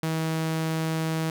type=tone; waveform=sawtooth; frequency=160.5 Hz; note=E3; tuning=46 cents flat; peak=-21 dBFS; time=0.03-1.3 s; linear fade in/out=2 ms; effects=none